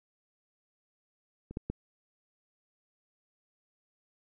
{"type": "clicks", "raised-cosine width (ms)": 3, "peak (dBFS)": [-30, -21, -20], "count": 3, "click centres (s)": [1.51, 1.571, 1.7], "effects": []}